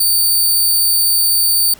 5% pulse tone, 4584 Hz, D8, 43 cents flat, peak -4 dBFS, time 0-1.74 s, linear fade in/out 5 ms, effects pink hiss -42 dBFS RMS until 1.79 s

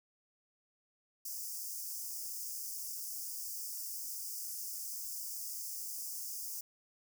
white high-pass noise, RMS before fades -42 dBFS, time 1.25-6.61 s, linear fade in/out 5 ms, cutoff 4900 Hz, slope 96 dB/octave, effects none

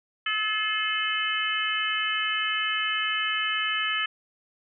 harmonic tone with a mistuned harmonic, 431.5 Hz, A4, 34 cents flat, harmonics 3 / 4 / 5 / 6 / 7, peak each -31 / -30 / -33 / -32 / -29 dBFS, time 0.26-4.06 s, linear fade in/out 5 ms, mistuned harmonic 5, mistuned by -27 cents, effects none

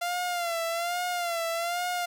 sawtooth tone with vibrato, 690 Hz, F5, 21 cents flat, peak -24 dBFS, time 0.01-2.06 s, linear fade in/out 10 ms, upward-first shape sine, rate 1.2 Hz, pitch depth 67 cents each way, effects none

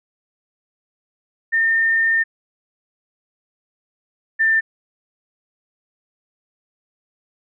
sine tone pair in turn, 1814 / 1789 Hz, A#6 / A6, -48 / +28 cents, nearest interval unison, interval 24 cents, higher first, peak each -14 / -13 dBFS, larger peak second, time 1.52-2.24 / 4.39-4.61 s, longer first, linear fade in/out 20 ms, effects none

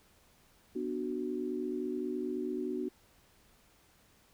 sine chord, B minor, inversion none, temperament just, 246.9 / 296.3 / 370.4 Hz, B3 / D4 / F#4, 0 / +15 / +2 cents, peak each -38 / -38 / -36 dBFS, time 0.75-2.89 s, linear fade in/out 10 ms, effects pink hiss -65 dBFS RMS until 4.33 s

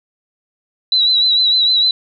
sine tone with vibrato, 3951 Hz, B7, in tune, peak -10 dBFS, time 0.92-1.91 s, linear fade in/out 2 ms, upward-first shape triangle, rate 6.6 Hz, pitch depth 60 cents each way, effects none

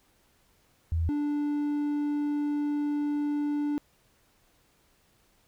sine / triangle tone pair in turn, 82.41 / 293 Hz, E2 / D4, 0 / -4 cents, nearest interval octave + minor seventh, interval 2196 cents, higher second, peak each -24 dBFS, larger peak neither, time 0.92-1.09 / 1.09-3.78 s, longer second, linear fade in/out 0 ms, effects pink hiss -66 dBFS RMS until 5.47 s

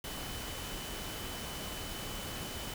sine tone in noise, 3014 Hz, F#7, 31 cents sharp, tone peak -48 dBFS, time 0.04-2.74 s, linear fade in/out 2 ms, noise pink, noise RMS -41 dBFS, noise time 0.04-2.74 s, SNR -10 dB, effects none

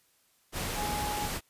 sine tone in noise, 834 Hz, G#5, 7 cents sharp, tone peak -33 dBFS, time 0.75-1.3 s, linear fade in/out 50 ms, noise pink, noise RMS -34 dBFS, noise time 0.52-1.41 s, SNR -2 dB, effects white hiss -68 dBFS RMS until 1.49 s + resampled to 32000 Hz

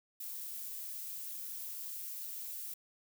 violet noise, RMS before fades -43 dBFS, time 0.2-2.74 s, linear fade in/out 5 ms, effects none

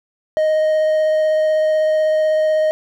triangle tone with vibrato, 622.3 Hz, D#5, in tune, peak -11 dBFS, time 0.37-2.71 s, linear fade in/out 0 ms, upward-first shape triangle, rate 16 Hz, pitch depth 9 cents each way, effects none

